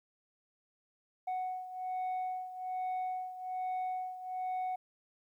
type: beating tone pair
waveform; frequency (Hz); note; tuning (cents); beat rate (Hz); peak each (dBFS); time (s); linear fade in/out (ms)
sine; 740 / 741.2; F#5 / F#5; 0 / +3; 1.2; -34 / -38; 1.27-4.76; 10
effects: tanh soft clip ceiling -32 dBFS + 12-bit